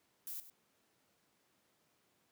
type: noise with echo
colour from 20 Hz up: violet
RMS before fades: -44 dBFS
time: 0.27-0.4 s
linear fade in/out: 0 ms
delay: 100 ms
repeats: 1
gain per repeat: -13 dB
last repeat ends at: 0.5 s
effects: pink hiss -75 dBFS RMS until 2.31 s + high-pass 150 Hz 12 dB/octave